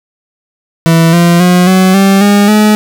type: tone with pitch steps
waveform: 40% pulse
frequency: 164.81 / 171.91 / 179.31 / 187.03 / 195.09 / 203.5 / 212.3 Hz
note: E3 / F3 / F3 / F#3 / G3 / G#3 / G#3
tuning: 0 / -27 / +46 / +19 / -8 / -35 / +38 cents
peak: -3 dBFS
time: 0.86-2.75 s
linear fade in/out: 0 ms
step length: 270 ms
effects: none